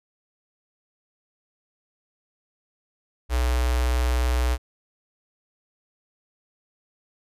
square tone with notch filter, 61.74 Hz, B1, in tune, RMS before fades -22 dBFS, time 3.29-4.58 s, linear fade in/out 50 ms, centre 190 Hz, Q 0.5, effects resampled to 32000 Hz

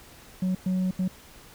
sine tone bursts at uneven times, 185.2 Hz, F#3, 2 cents sharp, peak -20 dBFS, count 3, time 0.42-0.55 / 0.66-0.91 / 0.99-1.08 s, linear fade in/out 5 ms, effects tanh soft clip ceiling -22 dBFS + pink hiss -50 dBFS RMS until 1.54 s

